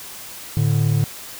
triangle tone pair together, 110 / 146.83 Hz, A2 / D3, 0 / 0 cents, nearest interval perfect fourth, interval 500 cents, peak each -16 dBFS, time 0.57-1.04 s, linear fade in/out 0 ms, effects white hiss -36 dBFS RMS until 1.39 s

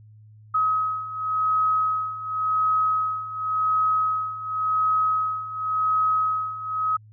sine beating tone pair, 1271 / 1271.91 Hz, D#6 / D#6, +36 / +38 cents, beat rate 0.91 Hz, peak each -26 / -22 dBFS, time 0.54-6.97 s, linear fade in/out 10 ms, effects added 107 Hz sine -46 dBFS peak until 7.12 s

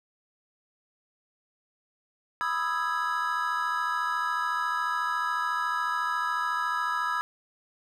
triangle chord, E major seventh, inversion second, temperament equal, 987.8 / 1244.5 / 1318.5 / 1661.2 Hz, B5 / D#6 / E6 / G#6, 0 / 0 / 0 / 0 cents, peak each -30 dBFS, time 2.41-7.21 s, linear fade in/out 0 ms, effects none

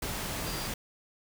sine tone in noise, 4755 Hz, D8, 21 cents sharp, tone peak -42 dBFS, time 0.46-0.67 s, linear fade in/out 5 ms, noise pink, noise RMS -35 dBFS, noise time 0.02-0.74 s, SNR -10 dB, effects none

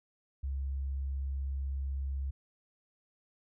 sine tone, 68 Hz, C#2, 33 cents flat, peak -32 dBFS, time 0.43-2.31 s, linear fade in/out 10 ms, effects none

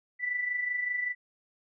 sine tone with amplitude modulation, 1975.5 Hz, B6, in tune, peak -26 dBFS, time 0.19-1.15 s, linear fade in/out 50 ms, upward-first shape sine, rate 25.2 Hz, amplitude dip 55%, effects none

